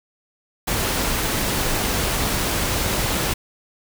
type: noise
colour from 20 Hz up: pink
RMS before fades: -22 dBFS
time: 0.67-3.34 s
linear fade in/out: 10 ms
effects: none